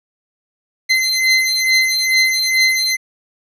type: beating tone pair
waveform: 25% pulse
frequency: 2059 / 2061.3 Hz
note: C7 / C7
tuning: -28 / -26 cents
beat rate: 2.3 Hz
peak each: -12 dBFS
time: 0.89-2.97 s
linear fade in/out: 20 ms
effects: low-pass 11000 Hz 12 dB/octave